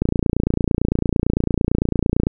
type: click train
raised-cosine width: 3 ms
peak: -4 dBFS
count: 66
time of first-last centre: 0.02-2.269 s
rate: 28.9 Hz
effects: none